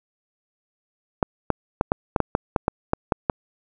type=clicks; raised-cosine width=1 ms; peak=-4 dBFS; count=12; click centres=1.228 / 1.503 / 1.811 / 1.919 / 2.162 / 2.203 / 2.351 / 2.562 / 2.681 / 2.934 / 3.122 / 3.298 s; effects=none